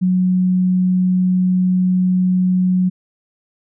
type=tone; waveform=sine; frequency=183.4 Hz; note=F#3; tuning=15 cents flat; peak=-12 dBFS; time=0.01-2.9 s; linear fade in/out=20 ms; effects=none